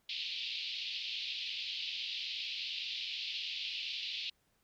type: band-pass noise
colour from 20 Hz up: pink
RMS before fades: -40 dBFS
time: 0.09-4.3 s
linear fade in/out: 5 ms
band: 2600 to 4500 Hz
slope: 48 dB/octave
effects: pink hiss -75 dBFS RMS until 4.63 s